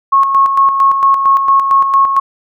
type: tone with tremolo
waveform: sine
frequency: 1093 Hz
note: C#6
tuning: 25 cents flat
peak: -5 dBFS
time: 0.12-2.2 s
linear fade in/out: 10 ms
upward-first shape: square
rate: 4.4 Hz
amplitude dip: 50%
effects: none